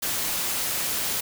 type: noise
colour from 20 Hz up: white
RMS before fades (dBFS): -27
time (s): 0.02-1.21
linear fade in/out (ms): 10
effects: none